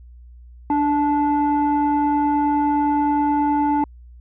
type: tone pair together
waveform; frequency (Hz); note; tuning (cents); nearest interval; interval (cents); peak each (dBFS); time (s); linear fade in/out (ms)
sine; 293.7 / 871.5; D4 / A5; 0 / -17; octave + perfect fifth; 1883; -17; 0.7-3.84; 2
effects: tanh soft clip ceiling -12 dBFS + added 60 Hz sine -40 dBFS peak until 4.2 s